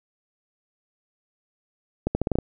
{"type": "accelerating click train", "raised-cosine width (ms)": 2, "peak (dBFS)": -9, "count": 7, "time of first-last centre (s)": [2.07, 2.387], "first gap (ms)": 80, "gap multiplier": 0.83, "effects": []}